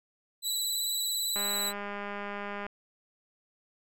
20% pulse tone with vibrato, 3951 Hz, B7, in tune, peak -23 dBFS, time 0.42-1.73 s, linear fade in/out 50 ms, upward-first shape sine, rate 18 Hz, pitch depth 29 cents each way
click train, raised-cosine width 0.5 ms, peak -23 dBFS, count 266, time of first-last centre 1.36-2.665 s, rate 203 Hz
effects none

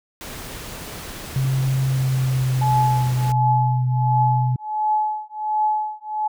pink noise, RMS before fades -34 dBFS, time 0.21-3.32 s, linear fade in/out 0 ms
sine tone with pitch glide, 132.8 to 126.36 Hz, C3 to B2, +26 to +40 cents, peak -17 dBFS, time 1.36-4.56 s, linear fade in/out 2 ms, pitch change -86 cents, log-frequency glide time 1.85-3.06 s
sine tone with tremolo, 855 Hz, A5, 50 cents flat, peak -15 dBFS, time 2.61-6.28 s, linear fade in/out 10 ms, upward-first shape triangle, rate 1.4 Hz, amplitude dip 100%
effects none

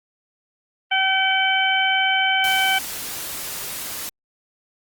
harmonic tone, 766 Hz, G5, 40 cents flat, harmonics 1 / 2 / 3 / 4, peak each -22 / -22 / -22 / -22 dBFS, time 0.91-2.79 s, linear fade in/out 10 ms
white noise, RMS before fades -30 dBFS, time 2.44-4.09 s, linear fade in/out 0 ms
effects Opus 32 kbps

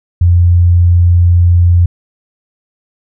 sine tone, 87.31 Hz, F2, in tune, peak -4 dBFS, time 0.21-1.86 s, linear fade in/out 5 ms, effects none

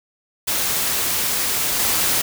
white noise with level steps, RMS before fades -21 / -19 dBFS, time 0.47-2.22 s, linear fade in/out 10 ms, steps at 1.79 s, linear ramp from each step 5 ms, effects none

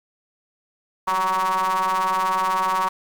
square ring-modulated tone, 92.9 Hz, F#2, 7 cents sharp, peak -17 dBFS, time 1.07-2.89 s, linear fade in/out 10 ms, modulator 1030 Hz, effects 8-bit

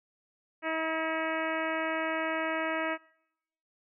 harmonic tone with a mistuned harmonic, 320 Hz, D#4, 49 cents sharp, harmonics 1 / 2 / 3 / 4 / 5 / 6 / 7 / 8 / 9, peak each -36 / -34 / -38 / -38 / -38 / -38 / -39 / -43 / -48 dBFS, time 0.62-2.98 s, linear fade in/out 50 ms, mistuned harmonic 5, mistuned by +20 cents, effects noise-tail reverb RT60 0.8 s tail -23 dB re dry

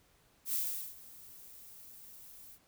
violet noise with ADSR envelope, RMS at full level -33 dBFS, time 0.45-2.59 s, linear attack 79 ms, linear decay 410 ms, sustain -20 dB, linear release 63 ms, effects pink hiss -68 dBFS RMS until 2.67 s

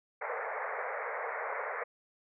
pink band-pass noise, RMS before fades -37 dBFS, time 0.21-1.84 s, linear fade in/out 10 ms, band 440 to 2200 Hz, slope 96 dB/octave, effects none

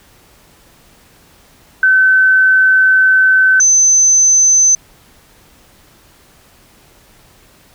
sine tone pair in turn, 1527 / 6140 Hz, G6 / G8, -46 / -37 cents, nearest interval 2 octaves, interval 2409 cents, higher second, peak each -6 dBFS, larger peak neither, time 1.83-3.6 / 3.6-4.75 s, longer first, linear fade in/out 2 ms, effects pink hiss -47 dBFS RMS until 7.74 s

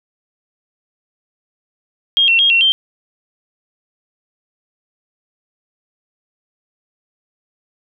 sine tone with pitch steps, 3238 / 2714 / 3250 / 2725 / 3153 Hz, G#7 / E7 / G#7 / F7 / G7, -45 / +50 / -38 / -43 / +9 cents, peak -9 dBFS, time 2.17-2.72 s, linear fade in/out 0 ms, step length 110 ms, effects none

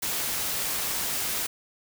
white noise, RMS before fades -29 dBFS, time 0.02-1.47 s, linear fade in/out 10 ms, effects none

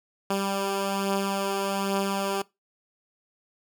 10% pulse beating tone pair, 195.6 / 196.8 Hz, G3 / G3, -4 / +7 cents, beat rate 1.2 Hz, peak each -25 / -18 dBFS, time 0.3-2.42 s, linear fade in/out 5 ms, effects noise-tail reverb RT60 0.2 s tail -21 dB re dry

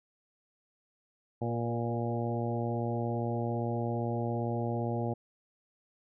harmonic tone with a mistuned harmonic, 117.6 Hz, A#2, 16 cents sharp, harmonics 1 / 2 / 3 / 4 / 5 / 6 / 7, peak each -33 / -36 / -38 / -39 / -40 / -41 / -41 dBFS, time 1.41-5.14 s, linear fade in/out 10 ms, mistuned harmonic 4, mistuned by +18 cents, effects none

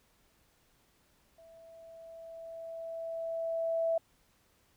sine tone with level ramp, 659.3 Hz, E5, in tune, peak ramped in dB -54 to -26 dBFS, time 1.38-3.98 s, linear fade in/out 5 ms, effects pink hiss -69 dBFS RMS until 4.76 s

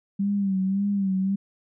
sine tone with vibrato, 195.6 Hz, G3, 4 cents flat, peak -21 dBFS, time 0.19-1.36 s, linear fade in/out 10 ms, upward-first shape sine, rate 1.8 Hz, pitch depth 63 cents each way, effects none

